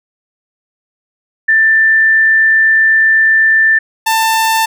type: tone pair in turn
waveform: sine / sawtooth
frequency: 1776 / 891.1 Hz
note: A6 / A5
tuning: +16 / +22 cents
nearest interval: octave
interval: 1194 cents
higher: first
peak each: -6 dBFS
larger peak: neither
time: 1.48-3.79 / 4.06-4.66 s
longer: first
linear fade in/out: 10 ms
effects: none